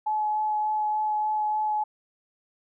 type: tone with vibrato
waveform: sine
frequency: 853 Hz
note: G#5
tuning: 46 cents sharp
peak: -23 dBFS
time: 0.06-1.84 s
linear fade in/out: 10 ms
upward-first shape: sine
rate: 3.4 Hz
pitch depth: 10 cents each way
effects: none